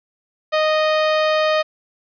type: tone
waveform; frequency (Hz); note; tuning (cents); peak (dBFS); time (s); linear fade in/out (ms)
sawtooth; 620; D#5; -6; -11; 0.52-1.63; 20
effects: resampled to 11025 Hz + 8-bit